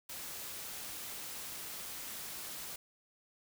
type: noise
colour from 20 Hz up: white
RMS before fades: -44 dBFS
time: 0.09-2.76 s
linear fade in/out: 5 ms
effects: none